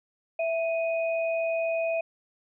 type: tone pair together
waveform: sine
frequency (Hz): 660 / 2492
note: E5 / D#7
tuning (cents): +2 / +2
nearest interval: octave + major seventh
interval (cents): 2300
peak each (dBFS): -25 / -34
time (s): 0.39-2.01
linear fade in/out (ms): 5
effects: none